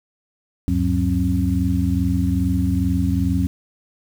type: tone cluster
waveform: sine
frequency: 75.7 / 98.1 / 184.1 / 269.3 Hz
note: D#2 / G2 / F#3 / C#4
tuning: -47 / +2 / -8 / -50 cents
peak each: -22 dBFS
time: 0.68-3.47 s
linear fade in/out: 0 ms
effects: 7-bit